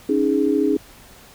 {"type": "chord", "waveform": "sine", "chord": "C# suspended second", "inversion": "none", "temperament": "equal", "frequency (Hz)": [277.2, 311.1, 415.3], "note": ["C#4", "D#4", "G#4"], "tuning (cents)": [0, 0, 0], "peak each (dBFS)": -20, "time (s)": [0.09, 0.77], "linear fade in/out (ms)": 5, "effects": ["pink hiss -46 dBFS RMS until 1.34 s"]}